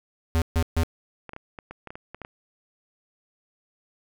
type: tone bursts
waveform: square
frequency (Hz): 82.2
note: E2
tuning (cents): -4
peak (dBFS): -20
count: 3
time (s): 0.35-0.834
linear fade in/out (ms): 0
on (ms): 68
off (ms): 140
type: clicks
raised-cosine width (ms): 0.5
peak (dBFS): -23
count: 11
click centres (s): 1.293 / 1.334 / 1.364 / 1.588 / 1.71 / 1.873 / 1.905 / 1.955 / 2.146 / 2.217 / 2.249
effects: none